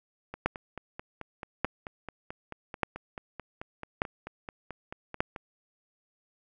two click trains, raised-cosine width 0.5 ms, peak -23 / -10 dBFS, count 24 / 5, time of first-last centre 0.34-5.362 / 0.46-5.205 s, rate 4.58 / 0.843 Hz, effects none

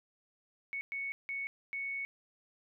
sine tone bursts at uneven times, 2217 Hz, C#7, in tune, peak -35 dBFS, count 4, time 0.73-0.81 / 0.92-1.12 / 1.29-1.47 / 1.73-2.05 s, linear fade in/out 0 ms, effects none

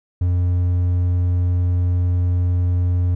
triangle tone, 88.9 Hz, F2, 31 cents sharp, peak -13 dBFS, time 0.21-3.15 s, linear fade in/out 5 ms, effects none

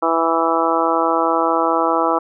harmonic tone, 164.81 Hz, E3, in tune, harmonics 2 / 3 / 4 / 5 / 6 / 7 / 8, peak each -22 / -22 / -22 / -22 / -22 / -22 / -22 dBFS, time 0.02-2.19 s, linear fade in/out 10 ms, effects none

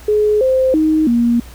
sine tone with pitch steps, 422.2 / 521 / 312.4 / 236.4 Hz, G#4 / C5 / D#4 / A#3, +29 / -7 / +7 / +24 cents, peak -10 dBFS, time 0.08-1.4 s, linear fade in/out 5 ms, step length 330 ms, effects added 60 Hz sine -35 dBFS peak until 1.54 s + pink hiss -41 dBFS RMS until 1.54 s

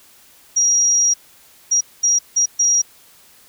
sine tone bursts at uneven times, 5710 Hz, F8, 37 cents sharp, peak -12 dBFS, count 5, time 0.56-1.14 / 1.71-1.81 / 2.03-2.19 / 2.36-2.46 / 2.59-2.82 s, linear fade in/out 10 ms, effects white hiss -49 dBFS RMS until 3.48 s

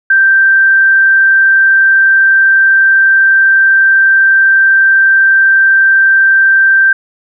sine tone, 1568 Hz, G6, in tune, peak -4 dBFS, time 0.1-6.93 s, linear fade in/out 5 ms, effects none

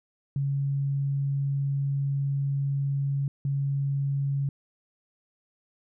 sine tone bursts at uneven times, 139.2 Hz, C#3, 8 cents sharp, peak -24 dBFS, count 2, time 0.36-3.28 / 3.45-4.49 s, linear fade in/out 2 ms, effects none

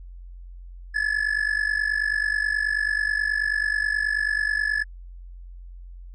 triangle tone with amplitude modulation, 1715 Hz, A6, 45 cents flat, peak -16 dBFS, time 0.94-4.84 s, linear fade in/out 20 ms, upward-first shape sine, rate 49.3 Hz, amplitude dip 85%, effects added 44 Hz sine -38 dBFS peak until 6.14 s + resampled to 24000 Hz

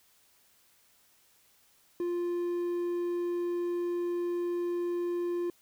triangle tone, 349.2 Hz, F4, in tune, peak -27 dBFS, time 2-5.5 s, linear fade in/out 2 ms, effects white hiss -65 dBFS RMS until 5.61 s

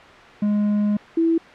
triangle / sine tone pair in turn, 207.7 / 329.7 Hz, G#3 / E4, 0 / 0 cents, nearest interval minor sixth, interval 800 cents, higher second, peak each -15 dBFS, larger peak neither, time 0.42-0.97 / 1.17-1.38 s, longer first, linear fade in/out 5 ms, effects white hiss -42 dBFS RMS until 1.54 s + low-pass 2000 Hz 12 dB/octave

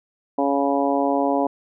harmonic tone, 140 Hz, C#3, 18 cents sharp, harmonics 2 / 3 / 4 / 5 / 6 / 7, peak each -22 / -27 / -24 / -24 / -27 / -28 dBFS, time 0.38-1.47 s, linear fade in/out 5 ms, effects none

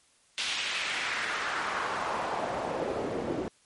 pink noise with band-pass filter sweep, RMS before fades -32 dBFS, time 0.38-3.48 s, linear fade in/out 0 ms, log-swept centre 3400 to 330 Hz, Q 1.7, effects white hiss -64 dBFS RMS until 3.65 s + MP3 48 kbps

